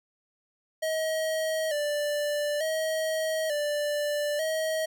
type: tone with vibrato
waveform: square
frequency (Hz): 611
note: D#5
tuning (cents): -32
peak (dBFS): -27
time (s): 0.82-4.86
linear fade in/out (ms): 10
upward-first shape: square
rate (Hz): 0.56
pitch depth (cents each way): 65
effects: none